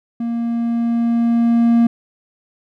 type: tone with level ramp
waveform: triangle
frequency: 233.5 Hz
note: A#3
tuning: 3 cents sharp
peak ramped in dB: -17 to -7 dBFS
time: 0.2-1.87 s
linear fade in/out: 5 ms
effects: none